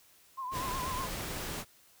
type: tone with vibrato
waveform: sine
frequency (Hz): 1033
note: C6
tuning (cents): -22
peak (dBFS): -35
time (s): 0.37-1.07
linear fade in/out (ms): 20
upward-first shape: triangle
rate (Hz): 8.2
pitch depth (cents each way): 87
type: noise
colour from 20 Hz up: pink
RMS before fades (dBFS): -38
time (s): 0.51-1.65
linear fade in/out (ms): 50
effects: white hiss -62 dBFS RMS until 2 s